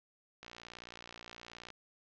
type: click train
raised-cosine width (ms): 0.2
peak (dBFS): -30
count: 76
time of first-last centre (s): 0.43-1.703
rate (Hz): 58.9
effects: low-pass 5000 Hz 12 dB/octave + 12-bit